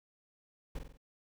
brown noise with echo, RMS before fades -39 dBFS, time 0.75-0.79 s, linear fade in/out 5 ms, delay 46 ms, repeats 4, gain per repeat -5 dB, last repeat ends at 0.974 s, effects none

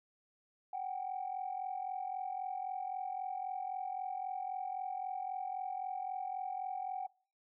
sine tone pair together, 747 / 790.8 Hz, F#5 / G5, +16 / +15 cents, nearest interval minor second, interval 99 cents, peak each -38 / -40 dBFS, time 0.73-7.07 s, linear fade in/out 5 ms, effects noise-tail reverb RT60 0.4 s tail -24 dB re dry + tanh soft clip ceiling -30 dBFS

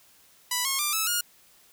5% pulse tone with pitch steps, 987.8 / 1083.4 / 1188.3 / 1303.4 / 1429.6 Hz, B5 / C#6 / D6 / E6 / F6, 0 / -40 / +20 / -20 / +40 cents, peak -13 dBFS, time 0.51-1.21 s, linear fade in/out 5 ms, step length 140 ms, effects white hiss -58 dBFS RMS until 1.72 s

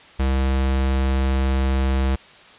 square tone, 66.4 Hz, C2, 26 cents sharp, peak -18 dBFS, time 0.19-2.16 s, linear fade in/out 10 ms, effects white hiss -46 dBFS RMS until 2.58 s + resampled to 8000 Hz

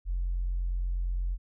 sine tone, 44.28 Hz, F1, 25 cents sharp, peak -26 dBFS, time 0.05-1.38 s, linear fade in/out 50 ms, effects tanh soft clip ceiling -23 dBFS

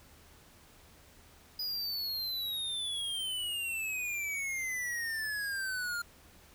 square exponential sweep, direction down, 4978 to 1396.9 Hz, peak -34 dBFS, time 1.59-6.02 s, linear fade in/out 5 ms, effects added 78 Hz sine -63 dBFS peak until 6.54 s + pink hiss -59 dBFS RMS until 6.54 s

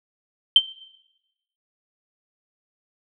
sine tone with exponential decay, 3118 Hz, G7, 10 cents flat, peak -4 dBFS, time 0.56-0.65 s, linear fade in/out 2 ms, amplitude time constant 18 ms, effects noise-tail reverb RT60 1.0 s tail -20 dB re dry + tanh soft clip ceiling -1 dBFS

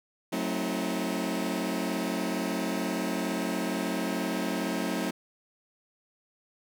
sawtooth chord, F# diminished seventh, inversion none, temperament just, 185 / 222 / 266.4 / 319.7 Hz, F#3 / A3 / C4 / Eb4, 0 / +16 / +31 / +47 cents, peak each -30 dBFS, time 0.32-5.11 s, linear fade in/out 10 ms, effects none

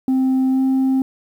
sine tone with pitch glide, 261.6 to 264.2 Hz, C4 to C4, 0 to +17 cents, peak -11 dBFS, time 0.08-1.02 s, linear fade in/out 2 ms, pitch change +17 cents, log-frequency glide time 0.5-0.61 s, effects tanh soft clip ceiling -13 dBFS + 8-bit

